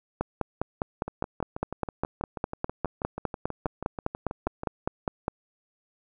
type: two click trains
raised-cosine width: 1 ms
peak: -12 / -19 dBFS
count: 26 / 23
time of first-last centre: 0.21-5.281 / 1.08-4.634 s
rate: 4.93 / 6.19 Hz
effects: none